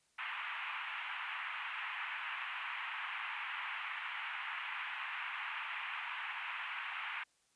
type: band-pass noise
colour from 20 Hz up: white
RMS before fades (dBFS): -42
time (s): 0.18-7.24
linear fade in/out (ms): 10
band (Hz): 870 to 2800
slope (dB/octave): 48
effects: white hiss -74 dBFS RMS until 7.55 s + resampled to 22050 Hz